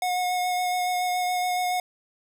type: tone with vibrato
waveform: square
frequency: 725 Hz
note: F#5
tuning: 35 cents flat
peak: -24 dBFS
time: 0.02-1.8 s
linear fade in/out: 2 ms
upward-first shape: sine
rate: 7.1 Hz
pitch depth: 13 cents each way
effects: none